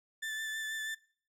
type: tone with vibrato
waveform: 35% pulse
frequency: 1760 Hz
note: A6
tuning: in tune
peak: -34 dBFS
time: 0.22-0.95 s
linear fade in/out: 10 ms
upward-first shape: sine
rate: 6.2 Hz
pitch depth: 18 cents each way
effects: noise-tail reverb RT60 0.5 s tail -22 dB re dry + low-pass 12000 Hz 12 dB/octave